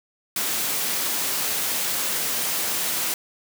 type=high-pass noise; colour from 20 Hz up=white; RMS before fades=-25 dBFS; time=0.36-3.14 s; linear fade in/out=2 ms; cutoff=150 Hz; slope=12 dB/octave; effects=none